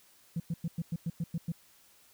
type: tone bursts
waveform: sine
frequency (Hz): 166.8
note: E3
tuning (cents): +21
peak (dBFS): -28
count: 9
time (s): 0.36-1.52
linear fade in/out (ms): 5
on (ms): 40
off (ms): 100
effects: tanh soft clip ceiling -27 dBFS + white hiss -62 dBFS RMS until 2.13 s